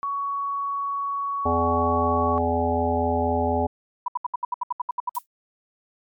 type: tone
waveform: sine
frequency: 1120 Hz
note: C#6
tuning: 18 cents sharp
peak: -24 dBFS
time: 0.03-2.38 s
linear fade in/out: 0 ms
type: harmonic tone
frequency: 84.1 Hz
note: E2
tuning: 35 cents sharp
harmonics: 1 / 3 / 5 / 7 / 9 / 10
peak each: -27 / -27 / -27 / -27 / -27 / -27 dBFS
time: 1.45-3.67 s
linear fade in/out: 10 ms
type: tone bursts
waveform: sine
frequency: 981 Hz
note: B5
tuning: 12 cents flat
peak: -21 dBFS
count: 13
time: 4.06-5.186 s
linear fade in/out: 5 ms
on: 22 ms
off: 70 ms
type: noise with exponential decay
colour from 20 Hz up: violet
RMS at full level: -30 dBFS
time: 5.15-5.26 s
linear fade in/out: 0 ms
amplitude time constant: 23 ms
effects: MP3 96 kbps